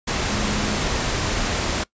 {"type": "tone in noise", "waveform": "sine", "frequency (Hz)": 208.1, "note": "G#3", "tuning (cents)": 4, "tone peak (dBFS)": -27, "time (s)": [0.29, 0.8], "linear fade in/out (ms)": 10, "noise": "pink", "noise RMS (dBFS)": -23, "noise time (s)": [0.07, 1.84], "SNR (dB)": -7, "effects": ["noise-tail reverb RT60 0.1 s tail -21 dB re dry", "resampled to 16000 Hz"]}